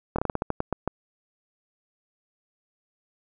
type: slowing click train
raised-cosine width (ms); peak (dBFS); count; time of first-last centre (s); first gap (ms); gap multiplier
1; -11; 11; 0.16-0.876; 25; 1.22
effects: none